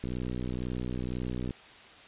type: click train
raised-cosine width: 3 ms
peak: -22 dBFS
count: 92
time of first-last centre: 0.04-1.508 s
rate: 62 Hz
effects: white hiss -51 dBFS RMS until 2.07 s + resampled to 8000 Hz